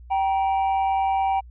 triangle tone pair together, 777 / 947 Hz, G5 / A#5, -16 / +27 cents, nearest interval minor third, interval 343 cents, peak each -18 / -26 dBFS, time 0.1-1.41 s, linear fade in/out 20 ms, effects added 60 Hz sine -41 dBFS peak until 1.5 s + resampled to 8000 Hz

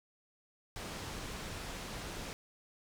pink low-pass noise, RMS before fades -43 dBFS, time 0.76-2.33 s, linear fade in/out 0 ms, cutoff 8100 Hz, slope 12 dB/octave, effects none

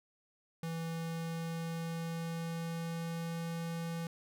square tone with pitch glide, 164.81 to 166.82 Hz, E3 to E3, 0 to +21 cents, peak -37 dBFS, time 0.63-4.07 s, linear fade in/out 2 ms, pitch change +21 cents, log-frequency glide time 0.83-3.41 s, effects none

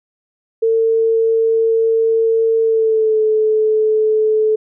sine tone with pitch glide, 450.9 to 433.3 Hz, A4 to A4, +42 to -27 cents, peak -11 dBFS, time 0.62-4.56 s, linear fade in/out 10 ms, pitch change -69 cents, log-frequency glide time 2.61-3.21 s, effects none

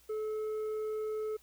sine tone with tanh clipping, 431.6 Hz, A4, 33 cents flat, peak -34 dBFS, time 0.09-1.37 s, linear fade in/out 10 ms, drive 5 dB, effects added 60 Hz sine -67 dBFS peak until 1.42 s + white hiss -64 dBFS RMS until 1.42 s

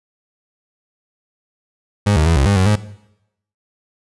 30% pulse tone with pitch steps, 102.8 / 77.3 / 82.9 / 68.1 / 100.4 / 93.5 / 105.3 Hz, G#2 / D#2 / E2 / C#2 / G2 / F#2 / G#2, -17 / -11 / +10 / -30 / +42 / +19 / +24 cents, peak -9 dBFS, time 2.06-2.76 s, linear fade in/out 10 ms, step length 100 ms, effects noise-tail reverb RT60 0.8 s tail -17 dB re dry + resampled to 24000 Hz

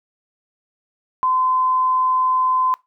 sine tone, 1026 Hz, C6, 34 cents flat, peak -15 dBFS, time 1.23-2.74 s, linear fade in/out 0 ms, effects noise-tail reverb RT60 0.2 s tail -22 dB re dry

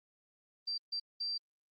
sine tone bursts at uneven times, 4699 Hz, D8, in tune, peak -34 dBFS, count 3, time 0.67-0.78 / 0.92-1 / 1.2-1.38 s, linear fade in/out 10 ms, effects Opus 32 kbps

